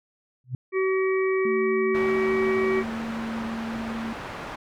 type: tone with exponential growth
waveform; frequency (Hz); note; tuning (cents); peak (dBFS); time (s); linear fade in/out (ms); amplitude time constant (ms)
sine; 126.3; B2; +39; -23; 0.44-0.55; 2; 22
type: harmonic tone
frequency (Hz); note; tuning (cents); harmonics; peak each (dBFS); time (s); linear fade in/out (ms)
379.8; F#4; +45; 1 / 3 / 5 / 6; -21 / -33 / -34 / -33; 0.72-2.84; 50
type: tone with pitch glide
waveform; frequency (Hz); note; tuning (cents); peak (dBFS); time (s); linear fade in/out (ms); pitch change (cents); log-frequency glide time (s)
sine; 221.9 to 226.6; A3 to A#3; +15 to -49; -29; 1.45-4.13; 2; +36; 1.75-2.97
type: low-pass noise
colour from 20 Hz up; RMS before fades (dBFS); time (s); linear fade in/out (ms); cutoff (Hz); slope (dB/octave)
white; -36; 1.94-4.56; 10; 1400; 12
effects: none